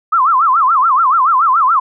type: tone with vibrato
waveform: sine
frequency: 1174.7 Hz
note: D6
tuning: in tune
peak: -8 dBFS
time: 0.12-1.8 s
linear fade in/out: 10 ms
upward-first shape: sine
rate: 7 Hz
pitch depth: 270 cents each way
effects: none